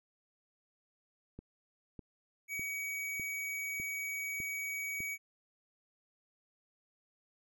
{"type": "click train", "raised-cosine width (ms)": 3, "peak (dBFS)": -33, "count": 7, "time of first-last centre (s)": [1.39, 5.004], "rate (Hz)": 1.66}
{"type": "tone", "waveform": "square", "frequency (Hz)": 2262, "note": "C#7", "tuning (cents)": 34, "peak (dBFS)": -37, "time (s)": [2.48, 5.18], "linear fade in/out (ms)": 50}
{"effects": []}